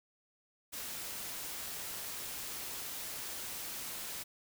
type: noise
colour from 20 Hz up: white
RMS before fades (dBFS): -42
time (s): 0.72-4.24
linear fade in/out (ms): 20
effects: none